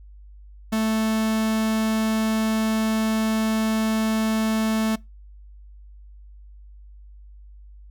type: tone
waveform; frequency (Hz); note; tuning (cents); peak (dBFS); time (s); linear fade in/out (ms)
45% pulse; 220; A3; 0; -20; 0.72-4.96; 10
effects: noise-tail reverb RT60 0.2 s tail -23 dB re dry + added 50 Hz sine -42 dBFS peak until 7.9 s